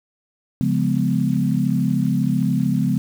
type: chord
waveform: sine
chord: C# dominant seventh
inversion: none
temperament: equal with one note detuned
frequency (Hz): 138.59 / 174.61 / 207.7 / 249.2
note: C#3 / E#3 / G#3 / B3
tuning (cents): 0 / 0 / 0 / +16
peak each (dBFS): -22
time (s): 0.61-2.98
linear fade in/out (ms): 0
effects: 7-bit